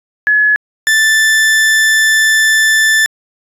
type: tone pair in turn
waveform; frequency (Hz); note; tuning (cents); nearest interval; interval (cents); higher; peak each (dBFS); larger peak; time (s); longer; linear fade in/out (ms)
sine / 40% pulse; 1700 / 1760.9; G#6 / A6; +40 / +1; minor second; 61; second; -7; neither; 0.27-0.56 / 0.87-3.06; second; 0
effects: resampled to 32000 Hz